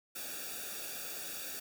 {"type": "noise with comb filter", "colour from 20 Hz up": "white", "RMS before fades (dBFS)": -42, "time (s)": [0.15, 1.6], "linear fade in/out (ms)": 10, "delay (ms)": 0.97, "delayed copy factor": -0.9, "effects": []}